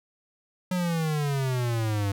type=exponential sweep; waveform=square; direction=down; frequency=184.6 to 98 Hz; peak=-25 dBFS; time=0.71-2.12 s; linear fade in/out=5 ms; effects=none